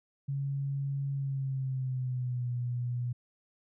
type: tone with pitch glide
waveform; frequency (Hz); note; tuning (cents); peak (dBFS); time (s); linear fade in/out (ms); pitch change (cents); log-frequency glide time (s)
sine; 138.8 to 122.24; C#3 to B2; +3 to -17; -30; 0.28-3.13; 10; -220; 1.13-2.5
effects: none